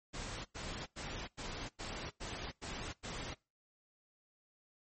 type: noise bursts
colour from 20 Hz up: pink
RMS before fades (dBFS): -43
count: 8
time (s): 0.13-3.348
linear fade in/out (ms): 20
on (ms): 320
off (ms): 94
effects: noise-tail reverb RT60 0.3 s tail -25 dB re dry + MP3 32 kbps